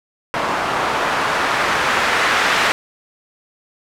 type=noise with low-pass filter sweep; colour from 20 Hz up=blue; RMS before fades=-18 dBFS; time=0.34-2.72 s; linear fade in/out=0 ms; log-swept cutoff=940 to 1700 Hz; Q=1.1; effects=none